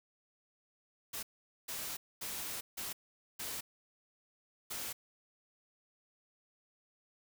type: noise bursts at uneven times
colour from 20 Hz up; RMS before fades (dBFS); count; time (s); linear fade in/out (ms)
white; -41; 6; 1.13-1.23 / 1.68-1.97 / 2.21-2.61 / 2.77-2.93 / 3.39-3.61 / 4.7-4.93; 10
effects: none